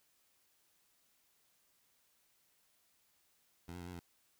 15% pulse tone with pitch steps, 85.7 / 89.4 / 86.4 / 90.5 / 85.9 Hz, F2 / F2 / F2 / F#2 / F2, -32 / +41 / -18 / -38 / -28 cents, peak -39 dBFS, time 3.68-3.995 s, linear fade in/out 5 ms, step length 63 ms, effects white hiss -74 dBFS RMS until 4.39 s

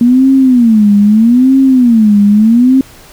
sine tone with vibrato, 233.6 Hz, A#3, 4 cents sharp, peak -3 dBFS, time 0.01-2.81 s, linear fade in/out 2 ms, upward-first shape sine, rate 0.79 Hz, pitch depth 240 cents each way, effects pink hiss -37 dBFS RMS until 3.12 s

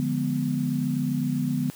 sine chord, D diminished seventh, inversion none, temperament equal, 146.83 / 174.61 / 207.7 / 246.9 Hz, D3 / F3 / Ab3 / Cb4, 0 / 0 / 0 / 0 cents, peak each -28 / -31 / -32 / -26 dBFS, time 0-1.7 s, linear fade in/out 0 ms, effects white hiss -47 dBFS RMS until 1.75 s

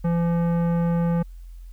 sine tone with tanh clipping, 170 Hz, F3, 46 cents flat, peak -21 dBFS, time 0.04-1.23 s, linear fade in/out 10 ms, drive 15 dB, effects added 43 Hz sine -37 dBFS peak until 1.72 s + white hiss -64 dBFS RMS until 1.72 s

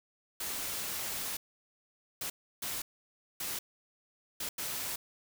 white noise bursts at uneven times, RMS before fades -37 dBFS, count 6, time 0.4-1.37 / 2.21-2.3 / 2.62-2.82 / 3.4-3.59 / 4.4-4.49 / 4.58-4.96 s, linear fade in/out 5 ms, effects none

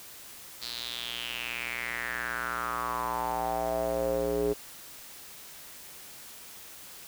square tone with band-pass filter sweep, 59.4 Hz, A#1, 33 cents sharp, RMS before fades -32 dBFS, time 0.61-4.54 s, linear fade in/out 20 ms, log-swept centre 4400 to 410 Hz, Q 5.3, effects white hiss -47 dBFS RMS until 7.07 s

